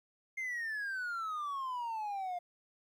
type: exponential sweep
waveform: triangle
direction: down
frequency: 2122 to 698.5 Hz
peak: -33 dBFS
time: 0.37-2.39 s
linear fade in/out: 10 ms
effects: tanh soft clip ceiling -29 dBFS + 12-bit